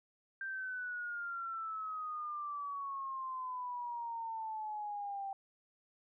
sine exponential sweep, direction down, 1579 to 779 Hz, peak -38 dBFS, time 0.41-5.33 s, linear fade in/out 2 ms, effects none

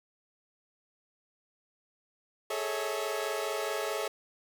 sawtooth chord, A major seventh, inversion third, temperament equal with one note detuned, 415.3 / 440 / 554.4 / 647.6 Hz, G#4 / A4 / C#5 / E5, 0 / 0 / 0 / -31 cents, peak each -33 dBFS, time 2.5-4.08 s, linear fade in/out 5 ms, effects none

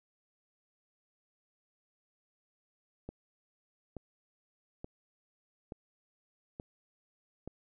click train, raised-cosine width 2 ms, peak -28 dBFS, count 6, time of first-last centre 3.09-7.476 s, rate 1.14 Hz, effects none

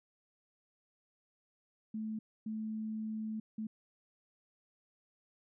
sine tone bursts at uneven times, 218 Hz, A3, 16 cents flat, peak -36 dBFS, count 3, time 1.94-2.19 / 2.46-3.4 / 3.58-3.67 s, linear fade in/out 5 ms, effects none

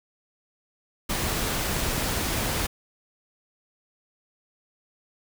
pink noise, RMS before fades -27 dBFS, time 1.09-2.67 s, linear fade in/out 10 ms, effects none

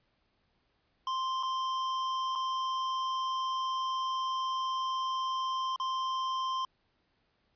square tone with dropouts, 1046 Hz, C6, 1 cent flat, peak -31 dBFS, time 1.07-6.65 s, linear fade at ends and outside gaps 2 ms, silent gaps 1.428-1.432 / 2.353-2.357 / 5.761-5.799 s, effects pink hiss -74 dBFS RMS until 7.55 s + resampled to 11025 Hz

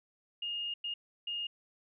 sine tone bursts at uneven times, 2842 Hz, F7, 30 cents sharp, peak -34 dBFS, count 3, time 0.42-0.74 / 0.84-0.94 / 1.27-1.47 s, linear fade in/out 5 ms, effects none

